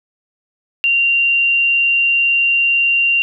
sine tone pair in turn, 2769 / 2769 Hz, F7 / F7, -15 / -15 cents, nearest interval unison, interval 0 cents, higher neither, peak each -11 dBFS, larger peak neither, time 0.84-1.13 / 1.13-3.22 s, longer second, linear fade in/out 0 ms, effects none

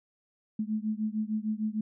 sine beating tone pair, 212.8 / 219.4 Hz, G#3 / A3, +42 / -5 cents, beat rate 6.6 Hz, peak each -31 / -32 dBFS, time 0.59-1.81 s, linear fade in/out 5 ms, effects none

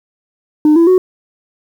sine tone with pitch steps, 303.5 / 334.8 / 369.4 Hz, D#4 / E4 / F#4, -43 / +27 / -3 cents, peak -3 dBFS, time 0.65-0.98 s, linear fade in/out 2 ms, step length 110 ms, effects tanh soft clip ceiling -4 dBFS + 7-bit

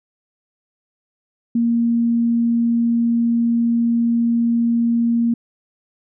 sine tone, 233.7 Hz, A#3, 5 cents sharp, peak -14 dBFS, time 1.55-5.34 s, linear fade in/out 5 ms, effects none

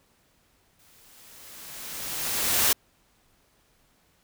white noise with exponential growth, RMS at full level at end -20 dBFS, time 0.79-2.73 s, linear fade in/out 5 ms, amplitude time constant 420 ms, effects pink hiss -65 dBFS RMS until 4.23 s

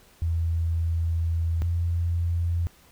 sine tone pair in turn, 83 / 85.33 Hz, E2 / F2, +12 / -40 cents, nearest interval unison, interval 48 cents, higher second, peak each -22 dBFS, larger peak neither, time 0.22-1.62 / 1.62-2.67 s, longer first, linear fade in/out 0 ms, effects pink hiss -56 dBFS RMS until 2.91 s

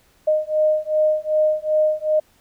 sine beating tone pair, 615 / 617.6 Hz, D#5 / D#5, -20 / -13 cents, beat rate 2.6 Hz, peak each -19 dBFS, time 0.27-2.2 s, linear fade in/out 10 ms, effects pink hiss -58 dBFS RMS until 2.4 s

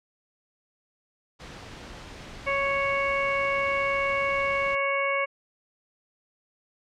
pink noise, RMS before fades -42 dBFS, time 1.39-4.76 s, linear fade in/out 20 ms
harmonic tone, 554.4 Hz, C#5, in tune, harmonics 1 / 2 / 3 / 4 / 5, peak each -28 / -29 / -36 / -27 / -38 dBFS, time 2.46-5.26 s, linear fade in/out 20 ms
effects low-pass 5000 Hz 12 dB/octave

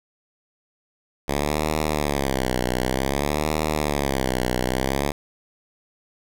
5% pulse tone with vibrato, 69.3 Hz, C#2, in tune, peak -10 dBFS, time 1.28-5.12 s, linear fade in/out 5 ms, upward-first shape sine, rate 0.54 Hz, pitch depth 190 cents each way, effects none

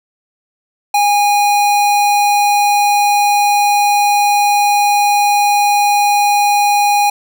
square tone, 820 Hz, G#5, 22 cents flat, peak -10 dBFS, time 0.94-7.1 s, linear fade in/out 5 ms, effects none

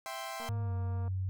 sawtooth chord, C major, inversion first, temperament equal, 659.3 / 784 / 1046.5 Hz, E5 / G5 / C6, 0 / 0 / 0 cents, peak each -39 dBFS, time 0.06-0.49 s, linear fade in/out 0 ms
click train, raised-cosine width 1 ms, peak -36 dBFS, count 160, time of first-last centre 0.4-1.079 s, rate 234 Hz
sine tone with pitch glide, 103.83 to 94.12 Hz, G#2 to F#2, 0 to +30 cents, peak -31 dBFS, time 0.49-1.29 s, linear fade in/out 0 ms, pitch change -170 cents, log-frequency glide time 0.62-0.72 s
effects none

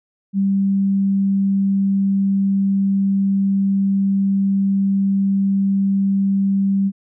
sine tone, 196 Hz, G3, in tune, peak -14 dBFS, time 0.33-6.92 s, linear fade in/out 50 ms, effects none

